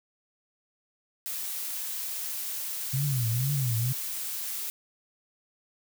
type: noise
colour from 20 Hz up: blue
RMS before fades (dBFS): -34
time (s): 1.26-4.7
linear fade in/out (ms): 0
type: tone with vibrato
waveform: sine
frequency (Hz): 127.4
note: C3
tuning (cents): -46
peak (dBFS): -25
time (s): 2.93-3.93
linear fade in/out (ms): 10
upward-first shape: triangle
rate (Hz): 2.1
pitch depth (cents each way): 260
effects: none